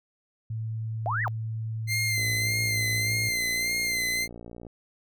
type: tone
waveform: sine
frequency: 111.3 Hz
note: A2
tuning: 20 cents sharp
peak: -29 dBFS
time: 0.5-3.29 s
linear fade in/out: 5 ms
type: linear two-way sweep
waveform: sine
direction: up then down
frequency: 622.3 to 2025 to 622.3 Hz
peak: -26 dBFS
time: 1.06-1.28 s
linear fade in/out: 0 ms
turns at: 1.23 s
type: tone with vibrato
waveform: sawtooth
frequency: 2081 Hz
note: C7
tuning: 10 cents flat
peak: -22 dBFS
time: 1.87-4.28 s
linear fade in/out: 50 ms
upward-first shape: sine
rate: 1.7 Hz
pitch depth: 40 cents each way
type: click train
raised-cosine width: 2 ms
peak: -29 dBFS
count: 147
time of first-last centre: 2.18-4.667 s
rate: 58.7 Hz
effects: none